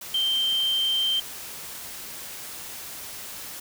sine tone in noise, 3136 Hz, G7, in tune, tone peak -21 dBFS, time 0.14-1.2 s, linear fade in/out 5 ms, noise white, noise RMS -38 dBFS, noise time 0.01-3.6 s, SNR +14 dB, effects none

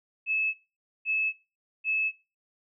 sine tone bursts, 2600 Hz, E7, 24 cents flat, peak -24 dBFS, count 3, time 0.26-2.12 s, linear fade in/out 50 ms, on 280 ms, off 510 ms, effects noise-tail reverb RT60 0.3 s tail -17 dB re dry

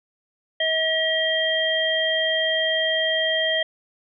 harmonic tone, 639 Hz, D#5, 46 cents sharp, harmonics 1 / 3 / 5, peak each -24 / -24 / -23 dBFS, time 0.6-3.63 s, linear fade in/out 5 ms, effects none

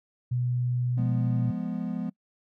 sine tone with pitch glide, 123.47 to 122.48 Hz, B2 to B2, 0 to -14 cents, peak -24 dBFS, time 0.31-1.51 s, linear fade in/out 10 ms, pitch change -14 cents, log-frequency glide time 0.99-1.11 s
triangle chord, F diminished, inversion none, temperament equal, 174.61 / 207.7 / 246.9 Hz, F3 / Ab3 / Cb4, 0 / 0 / 0 cents, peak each -31 dBFS, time 0.97-2.1 s, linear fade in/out 10 ms
effects noise-tail reverb RT60 0.1 s tail -24 dB re dry

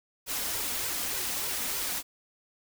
white noise with flanger, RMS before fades -32 dBFS, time 0.26-2.03 s, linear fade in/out 50 ms, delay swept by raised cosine 2 to 4.2 ms, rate 3.3 Hz, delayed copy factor +0.55, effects none

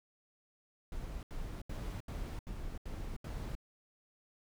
brown noise bursts, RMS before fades -41 dBFS, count 7, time 0.92-3.552 s, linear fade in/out 2 ms, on 310 ms, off 77 ms, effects none

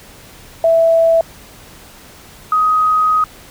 sine tone pair in turn, 659.3 / 1255.8 Hz, E5 / D#6, 0 / +16 cents, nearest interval major seventh, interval 1116 cents, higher second, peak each -8 / -10 dBFS, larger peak first, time 0.64-1.21 / 2.52-3.24 s, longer second, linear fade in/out 2 ms, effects pink hiss -40 dBFS RMS until 3.5 s

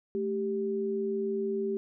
sine tone pair together, 218.2 / 392 Hz, A3 / G4, -14 / 0 cents, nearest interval minor seventh, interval 1014 cents, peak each -34 / -29 dBFS, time 0.15-1.77 s, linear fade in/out 0 ms, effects none

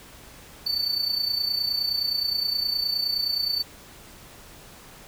triangle tone with amplitude modulation, 4500 Hz, C#8, 25 cents sharp, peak -19 dBFS, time 0.66-3.63 s, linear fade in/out 10 ms, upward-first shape sine, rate 29.6 Hz, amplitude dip 70%, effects pink hiss -47 dBFS RMS until 5.07 s

